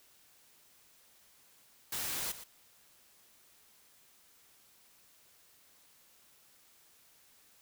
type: noise with echo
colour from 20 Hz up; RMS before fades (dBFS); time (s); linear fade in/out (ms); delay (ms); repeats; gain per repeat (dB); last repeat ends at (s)
white; -37; 1.92-2.32; 5; 120; 1; -12; 2.44
effects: white hiss -64 dBFS RMS until 7.61 s